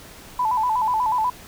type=tone with vibrato; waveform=sine; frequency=932.3 Hz; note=A#5; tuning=in tune; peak=-18 dBFS; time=0.39-1.3 s; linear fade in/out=5 ms; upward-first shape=square; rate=8.2 Hz; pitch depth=110 cents each way; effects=pink hiss -43 dBFS RMS until 1.47 s